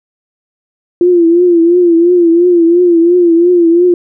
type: tone with vibrato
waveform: sine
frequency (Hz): 344.8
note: F4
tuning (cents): -22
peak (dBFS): -4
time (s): 1.01-3.94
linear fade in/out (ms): 2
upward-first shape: triangle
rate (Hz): 2.9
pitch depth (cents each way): 87
effects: none